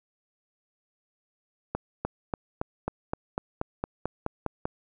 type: accelerating click train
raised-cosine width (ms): 1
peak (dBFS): -14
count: 13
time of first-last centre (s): 1.75-4.655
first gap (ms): 300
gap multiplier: 0.96
effects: none